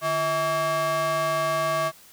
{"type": "ring-modulated tone", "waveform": "square", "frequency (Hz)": 246.9, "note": "B3", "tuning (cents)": 0, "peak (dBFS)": -20, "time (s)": [0.01, 1.92], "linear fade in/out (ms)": 50, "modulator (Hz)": 891, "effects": ["white hiss -51 dBFS RMS until 2.12 s"]}